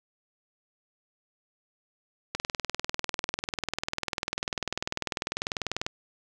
click train, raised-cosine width 0.2 ms, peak -11 dBFS, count 72, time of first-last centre 2.35-5.865 s, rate 20.2 Hz, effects none

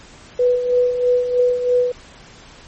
sine tone with tremolo, 493.9 Hz, B4, in tune, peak -11 dBFS, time 0.39-1.92 s, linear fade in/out 5 ms, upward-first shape sine, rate 3.1 Hz, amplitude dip 60%, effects pink hiss -43 dBFS RMS until 2.67 s + MP3 32 kbps

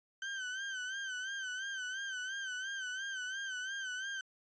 35% pulse tone with vibrato, 1544 Hz, G6, 27 cents flat, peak -36 dBFS, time 0.22-4.21 s, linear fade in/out 2 ms, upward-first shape sine, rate 2.9 Hz, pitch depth 70 cents each way, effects resampled to 16000 Hz

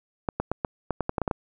clicks, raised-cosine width 1 ms, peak -11 dBFS, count 11, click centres 0.288 / 0.4 / 0.516 / 0.648 / 0.907 / 1.007 / 1.094 / 1.182 / 1.217 / 1.278 / 1.312 s, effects none

